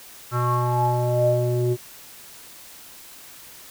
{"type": "tone with low-pass filter sweep", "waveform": "square", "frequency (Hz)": 122.2, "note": "B2", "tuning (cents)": -18, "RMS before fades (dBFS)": -21, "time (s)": [0.31, 1.77], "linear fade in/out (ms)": 50, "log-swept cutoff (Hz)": [1300, 410], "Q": 9.6, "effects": ["white hiss -44 dBFS RMS until 3.7 s"]}